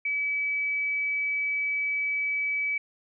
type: tone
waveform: sine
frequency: 2290 Hz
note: D7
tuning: 44 cents flat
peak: -25 dBFS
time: 0.05-2.78 s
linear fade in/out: 5 ms
effects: none